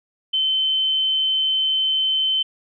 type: tone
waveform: sine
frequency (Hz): 3074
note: G7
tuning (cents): -35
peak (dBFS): -17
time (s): 0.33-2.43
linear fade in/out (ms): 10
effects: none